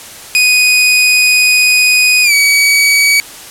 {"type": "tone with pitch glide", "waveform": "sawtooth", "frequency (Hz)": [2489, 2269], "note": ["D#7", "C#7"], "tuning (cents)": [0, 40], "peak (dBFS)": -3, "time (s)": [0.35, 3.2], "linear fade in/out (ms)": 0, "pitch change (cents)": -160, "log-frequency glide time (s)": [2.23, 2.33], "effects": ["white hiss -31 dBFS RMS until 3.5 s", "low-pass 12000 Hz 12 dB/octave"]}